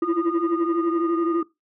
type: tone cluster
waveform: sine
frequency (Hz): 321.3 / 332.7 / 344.5 / 1224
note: E4 / E4 / F4 / D#6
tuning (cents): -44 / +16 / -24 / -29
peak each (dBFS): -29 / -21 / -23 / -27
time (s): 0.02-1.43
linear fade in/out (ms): 5
effects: noise-tail reverb RT60 0.2 s tail -20 dB re dry + tanh soft clip ceiling -14 dBFS